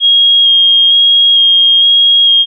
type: tone with vibrato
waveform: sine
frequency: 3258 Hz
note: G#7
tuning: 34 cents flat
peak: -4 dBFS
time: 0-2.46 s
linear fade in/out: 50 ms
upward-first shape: square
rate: 1.1 Hz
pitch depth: 10 cents each way
effects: none